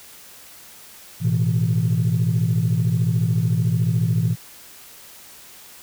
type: chord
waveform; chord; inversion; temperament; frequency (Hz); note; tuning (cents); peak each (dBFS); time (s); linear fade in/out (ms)
sine; A suspended second; none; just; 110 / 123.75 / 165; A2 / B2 / E3; 0 / +4 / +2; -20; 1.2-4.36; 50
effects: tanh soft clip ceiling -11 dBFS + white hiss -44 dBFS RMS until 5.82 s